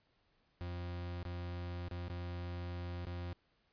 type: tone with dropouts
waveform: 40% pulse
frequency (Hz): 87.8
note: F2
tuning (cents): +10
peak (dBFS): -39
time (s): 0.61-3.33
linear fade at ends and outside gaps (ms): 0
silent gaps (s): 1.229-1.252 / 1.884-1.912 / 2.082-2.099 / 3.051-3.069
effects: pink hiss -75 dBFS RMS until 3.72 s + resampled to 11025 Hz